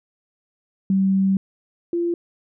sine tone pair in turn, 192.7 / 343.4 Hz, G3 / F4, -29 / -29 cents, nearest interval minor seventh, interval 1000 cents, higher second, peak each -15 / -19 dBFS, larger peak first, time 0.9-1.37 / 1.93-2.14 s, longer first, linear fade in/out 2 ms, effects none

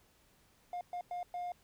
triangle tone bursts at uneven times, 710 Hz, F5, 28 cents sharp, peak -34 dBFS, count 4, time 0.73-0.81 / 0.93-1.01 / 1.11-1.23 / 1.34-1.52 s, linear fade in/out 2 ms, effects tanh soft clip ceiling -31 dBFS + pink hiss -68 dBFS RMS until 1.63 s

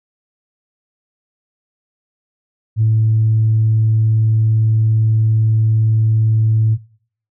sine tone, 110.3 Hz, A2, 5 cents sharp, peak -9 dBFS, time 2.76-6.78 s, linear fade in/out 50 ms, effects noise-tail reverb RT60 0.6 s tail -24 dB re dry + tanh soft clip ceiling -6 dBFS

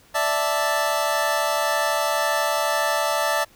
25% pulse chord, D suspended second, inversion none, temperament equal, 587.3 / 659.3 / 880 Hz, D5 / E5 / A5, 0 / 0 / 0 cents, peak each -21 dBFS, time 0.14-3.45 s, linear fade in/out 20 ms, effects pink hiss -54 dBFS RMS until 3.55 s

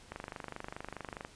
click train, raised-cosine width 0.5 ms, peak -25 dBFS, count 29, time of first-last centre 0.12-1.249 s, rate 24.8 Hz, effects pink hiss -57 dBFS RMS until 1.35 s + resampled to 22050 Hz

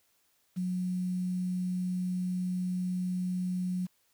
sine tone with quantisation, 182 Hz, F#3, 28 cents flat, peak -29 dBFS, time 0.56-3.87 s, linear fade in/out 20 ms, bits 9, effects white hiss -71 dBFS RMS until 4.13 s

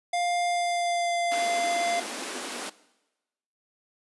square tone with pitch glide, 702 to 691.9 Hz, F5 to F5, +9 to -16 cents, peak -25 dBFS, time 0.13-2 s, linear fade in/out 5 ms, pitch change -25 cents, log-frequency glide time 0.48-1.14 s
pink high-pass noise, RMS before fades -35 dBFS, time 1.31-2.7 s, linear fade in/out 10 ms, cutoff 230 Hz, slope 48 dB/octave
effects noise-tail reverb RT60 1.0 s tail -19 dB re dry + resampled to 24000 Hz

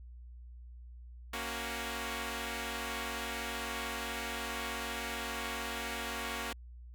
5% pulse chord, F# major, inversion first, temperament equal, 233.1 / 277.2 / 370 Hz, A#3 / C#4 / F#4, 0 / 0 / 0 cents, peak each -28 / -31 / -31 dBFS, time 1.33-6.53 s, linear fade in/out 5 ms, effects added 60 Hz sine -47 dBFS peak until 6.94 s

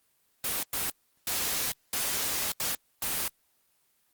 white noise bursts at uneven times, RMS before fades -30 dBFS, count 6, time 0.44-0.63 / 0.73-0.9 / 1.27-1.72 / 1.93-2.52 / 2.6-2.75 / 3.02-3.28 s, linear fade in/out 2 ms, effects white hiss -70 dBFS RMS until 4.13 s + Opus 24 kbps

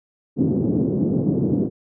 pink band-pass noise, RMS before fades -20 dBFS, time 0.36-1.7 s, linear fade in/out 50 ms, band 140 to 370 Hz, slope 24 dB/octave, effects none

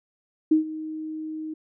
sine tone with ADSR envelope, 312.9 Hz, D#4, 10 cents sharp, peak -13 dBFS, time 0.51-1.54 s, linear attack 8 ms, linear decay 120 ms, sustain -17 dB, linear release 8 ms, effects none

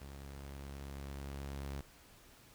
sawtooth tone with level ramp, 69.3 Hz, C#2, in tune, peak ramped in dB -44 to -36 dBFS, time 0.01-1.81 s, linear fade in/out 5 ms, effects pink hiss -61 dBFS RMS until 2.54 s

